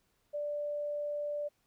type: tone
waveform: sine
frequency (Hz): 587.3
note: D5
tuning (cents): 0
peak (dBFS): -33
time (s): 0.33-1.49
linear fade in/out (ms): 20
effects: pink hiss -75 dBFS RMS until 1.66 s